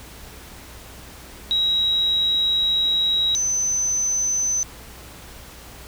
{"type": "tone pair in turn", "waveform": "sine", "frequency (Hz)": [3843, 6100], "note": ["B7", "G8"], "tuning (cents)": [-48, -48], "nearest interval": "minor sixth", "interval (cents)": 800, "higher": "second", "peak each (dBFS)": [-17, -19], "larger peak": "first", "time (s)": [[1.51, 3.35], [3.35, 4.63]], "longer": "first", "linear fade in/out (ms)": 0, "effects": ["added 60 Hz sine -45 dBFS peak until 5.87 s", "pink hiss -42 dBFS RMS until 5.87 s"]}